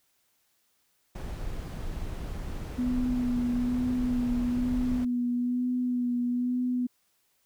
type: noise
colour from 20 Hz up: brown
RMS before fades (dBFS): -35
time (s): 1.15-5.05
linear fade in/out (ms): 5
type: tone with vibrato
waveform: sine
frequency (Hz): 246.4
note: B3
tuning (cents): -4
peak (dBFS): -25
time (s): 2.78-6.87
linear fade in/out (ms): 10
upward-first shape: sine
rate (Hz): 1.1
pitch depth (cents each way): 23
effects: white hiss -71 dBFS RMS until 7.45 s